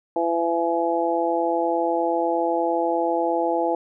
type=harmonic tone; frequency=168.4 Hz; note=E3; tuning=37 cents sharp; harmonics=2 / 3 / 4 / 5; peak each=-25 / -25 / -25 / -25 dBFS; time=0.16-3.75 s; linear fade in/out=2 ms; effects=none